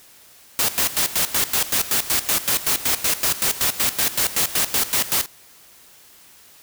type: noise with tremolo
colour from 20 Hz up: white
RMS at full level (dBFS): -19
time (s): 0.59-5.26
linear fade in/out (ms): 0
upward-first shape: square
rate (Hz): 5.3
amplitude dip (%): 80
effects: white hiss -49 dBFS RMS until 6.62 s